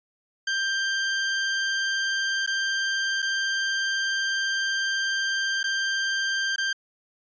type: tone with dropouts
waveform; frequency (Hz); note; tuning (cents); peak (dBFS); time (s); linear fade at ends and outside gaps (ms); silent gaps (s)
sawtooth; 1579; G6; +12; -20; 0.47-6.73; 5; 2.464-2.474 / 3.221-3.225 / 5.631-5.64 / 6.561-6.581
effects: resampled to 16000 Hz